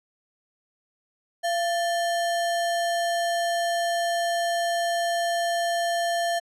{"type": "tone with sample-and-hold", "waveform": "sine", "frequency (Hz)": 685, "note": "F5", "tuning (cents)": -34, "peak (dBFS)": -22, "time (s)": [1.43, 6.4], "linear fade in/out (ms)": 20, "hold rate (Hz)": 2450, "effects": ["low-pass 10000 Hz 12 dB/octave"]}